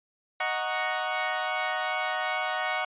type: chord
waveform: 20% pulse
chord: D# minor seventh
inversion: none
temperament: equal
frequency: 622.3 / 740 / 932.3 / 1108.7 Hz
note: D#5 / F#5 / A#5 / C#6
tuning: 0 / 0 / 0 / 0 cents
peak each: -29 / -25 / -31 / -29 dBFS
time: 0.4-2.85 s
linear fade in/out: 5 ms
effects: resampled to 8000 Hz